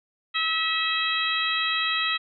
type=harmonic tone; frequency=647 Hz; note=E5; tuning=32 cents flat; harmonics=2 / 3 / 4 / 5 / 6; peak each=-29 / -29 / -29 / -29 / -29 dBFS; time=0.34-2.18 s; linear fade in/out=20 ms; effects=none